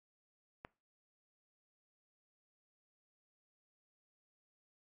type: click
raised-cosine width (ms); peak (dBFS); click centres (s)
0.5; -30; 0.649
effects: noise-tail reverb RT60 0.3 s tail -22 dB re dry + AAC 48 kbps